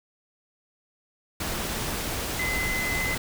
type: tone in noise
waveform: sine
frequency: 2039 Hz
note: C7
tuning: 45 cents flat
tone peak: -27 dBFS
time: 2.39-3.15 s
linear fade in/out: 5 ms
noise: pink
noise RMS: -30 dBFS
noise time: 1.4-3.18 s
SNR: 0 dB
effects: none